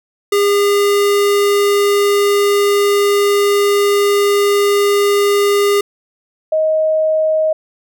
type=tone pair in turn; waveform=square / sine; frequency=405.6 / 628.2 Hz; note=G#4 / D#5; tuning=-41 / +16 cents; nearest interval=minor sixth; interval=757 cents; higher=second; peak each=-11 dBFS; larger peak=neither; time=0.32-5.81 / 6.52-7.53 s; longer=first; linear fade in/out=5 ms; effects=none